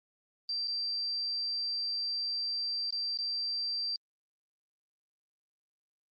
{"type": "tone with dropouts", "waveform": "sine", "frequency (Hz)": 4699, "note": "D8", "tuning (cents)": 0, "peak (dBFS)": -31, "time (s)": [0.49, 3.96], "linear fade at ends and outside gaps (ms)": 1, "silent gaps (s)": [[0.674, 0.68], [2.906, 2.925], [3.174, 3.187]], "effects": ["Opus 32 kbps"]}